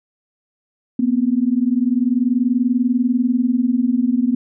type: tone pair together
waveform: sine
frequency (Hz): 236.9 / 257.2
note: A#3 / C4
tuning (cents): +28 / -30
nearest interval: minor second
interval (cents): 142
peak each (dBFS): -17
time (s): 0.99-4.35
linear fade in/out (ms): 5
effects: none